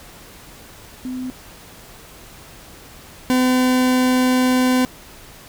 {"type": "tone pair in turn", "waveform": ["sine", "40% pulse"], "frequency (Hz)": [255.1, 254.2], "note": ["C4", "C4"], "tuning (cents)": [-44, -50], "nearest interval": "unison", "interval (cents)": 6, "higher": "first", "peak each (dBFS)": [-24, -13], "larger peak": "second", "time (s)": [[1.05, 1.3], [3.3, 4.85]], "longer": "second", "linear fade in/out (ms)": 0, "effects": ["pink hiss -42 dBFS RMS until 5.48 s"]}